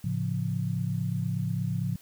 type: chord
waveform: sine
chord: A augmented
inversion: none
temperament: equal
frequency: 110 / 138.59 / 174.61 Hz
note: A2 / C#3 / E#3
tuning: 0 / 0 / 0 cents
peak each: -31 dBFS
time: 0.04-1.96 s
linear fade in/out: 5 ms
effects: white hiss -56 dBFS RMS until 2.01 s